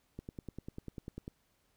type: click train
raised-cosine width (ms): 3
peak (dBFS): -29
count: 12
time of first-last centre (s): 0.19-1.279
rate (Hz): 10.1
effects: pink hiss -74 dBFS RMS until 1.76 s